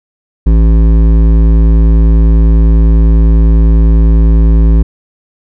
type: tone with hard clipping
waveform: triangle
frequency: 55 Hz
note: A1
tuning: in tune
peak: -5 dBFS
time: 0.46-4.83 s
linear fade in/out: 10 ms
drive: 16 dB
effects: none